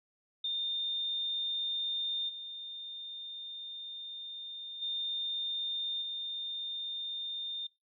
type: tone with level steps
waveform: sine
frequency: 3624 Hz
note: A#7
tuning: 50 cents flat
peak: -31 / -40 / -32 / -35 dBFS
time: 0.44-7.67 s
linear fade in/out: 5 ms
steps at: 2.28 / 4.81 / 6.01 s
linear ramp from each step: 20 ms
effects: noise-tail reverb RT60 0.2 s tail -19 dB re dry